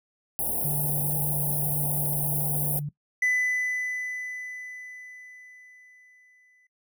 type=band-stop noise; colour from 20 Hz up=white; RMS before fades=-28 dBFS; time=0.39-2.79 s; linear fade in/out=0 ms; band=890 to 9400 Hz; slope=96 dB/octave
type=tone; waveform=sine; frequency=146.4 Hz; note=D3; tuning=5 cents flat; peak=-28 dBFS; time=0.64-2.89 s; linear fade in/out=5 ms
type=tone with exponential decay; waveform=triangle; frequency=2000 Hz; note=B6; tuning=21 cents sharp; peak=-19 dBFS; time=3.22-6.67 s; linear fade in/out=5 ms; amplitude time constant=750 ms
effects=noise-tail reverb RT60 0.1 s tail -18 dB re dry